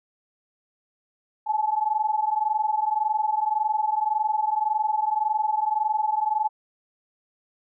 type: tone pair together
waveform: sine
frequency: 848.2 / 870 Hz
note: G#5 / A5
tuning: +36 / -20 cents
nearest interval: unison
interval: 44 cents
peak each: -24 dBFS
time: 1.46-6.49 s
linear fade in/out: 20 ms
effects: none